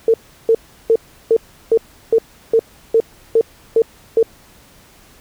sine tone bursts, 452.5 Hz, A4, 48 cents sharp, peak -8 dBFS, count 11, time 0.08-4.229 s, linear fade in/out 2 ms, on 59 ms, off 350 ms, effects pink hiss -47 dBFS RMS until 5.2 s

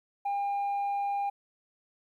sine tone, 804 Hz, G5, 44 cents sharp, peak -25 dBFS, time 0.25-1.3 s, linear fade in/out 10 ms, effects tanh soft clip ceiling -27 dBFS + 11-bit

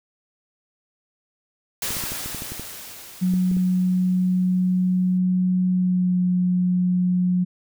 white noise with exponential decay, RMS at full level -26 dBFS, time 1.82-5.18 s, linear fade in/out 2 ms, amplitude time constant 730 ms
clicks, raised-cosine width 3 ms, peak -21 dBFS, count 12, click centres 1.906 / 1.968 / 2.038 / 2.12 / 2.26 / 2.347 / 2.421 / 2.52 / 2.596 / 3.338 / 3.514 / 3.568 s
sine tone with pitch glide, 183.1 to 180.58 Hz, F#3 to F#3, -18 to -42 cents, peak -17 dBFS, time 3.21-7.45 s, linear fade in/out 20 ms, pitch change -24 cents, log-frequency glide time 5.7-6.19 s
effects none

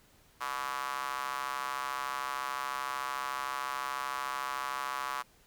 square tone with high-pass filter, 66.8 Hz, C2, 36 cents sharp, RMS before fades -36 dBFS, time 0.4-5.23 s, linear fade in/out 20 ms, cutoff 1100 Hz, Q 4.1, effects pink hiss -63 dBFS RMS until 5.46 s

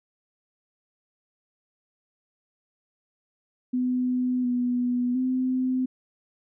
sine tone with pitch steps, 251.2 / 246 / 256.6 Hz, B3 / B3 / C4, +30 / -7 / -34 cents, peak -22 dBFS, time 3.73-5.86 s, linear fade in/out 10 ms, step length 710 ms, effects none

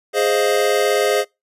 square chord, F minor seventh, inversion first, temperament equal, 415.3 / 523.3 / 622.3 / 698.5 Hz, Ab4 / C5 / Eb5 / F5, 0 / 0 / 0 / 0 cents, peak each -19 / -21 / -22 / -25 dBFS, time 0.13-1.25 s, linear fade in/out 50 ms, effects noise-tail reverb RT60 0.2 s tail -24 dB re dry + resampled to 32000 Hz

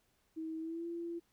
sine tone with pitch glide, 320.5 to 339.6 Hz, E4 to F4, -49 to -48 cents, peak -38 dBFS, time 0.36-1.2 s, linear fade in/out 20 ms, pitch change +101 cents, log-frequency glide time 0.6-0.86 s, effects pink hiss -75 dBFS RMS until 1.32 s

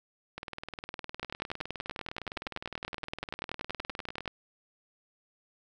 two click trains, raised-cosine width 0.3 ms, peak -18 / -22 dBFS, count 33 / 77, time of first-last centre 1.23-4.278 / 0.38-4.258 s, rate 10.5 / 19.6 Hz, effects none

